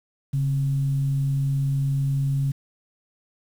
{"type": "tone with frequency modulation", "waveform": "sine", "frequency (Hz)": 138.59, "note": "C#3", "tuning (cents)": 0, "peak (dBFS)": -20, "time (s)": [0.33, 2.52], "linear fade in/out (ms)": 10, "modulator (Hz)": 123, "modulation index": 0.21, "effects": ["8-bit"]}